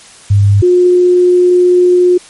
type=tone pair in turn; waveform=sine; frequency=100.6 / 358.5 Hz; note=G2 / F4; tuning=+45 / +45 cents; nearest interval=octave + minor seventh; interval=2200 cents; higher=second; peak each=-4 dBFS; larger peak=neither; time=0.3-0.62 / 0.62-2.18 s; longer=second; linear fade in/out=10 ms; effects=white hiss -37 dBFS RMS until 2.29 s + MP3 48 kbps